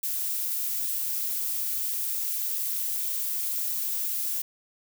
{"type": "noise with amplitude modulation", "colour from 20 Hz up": "violet", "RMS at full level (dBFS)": -27, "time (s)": [0.03, 4.42], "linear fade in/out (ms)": 5, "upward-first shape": "sine", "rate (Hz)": 228, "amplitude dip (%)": 50, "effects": []}